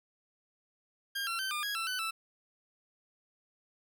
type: tone with pitch steps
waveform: 20% pulse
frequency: 1609 / 1359 / 1545 / 1205 / 1655 / 1338 / 1504 / 1322 Hz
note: G6 / F6 / G6 / D6 / G#6 / E6 / F#6 / E6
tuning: +45 / -48 / -26 / +44 / -6 / +25 / +28 / +5 cents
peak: -28 dBFS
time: 1.15-2.11 s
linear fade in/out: 10 ms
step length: 120 ms
effects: none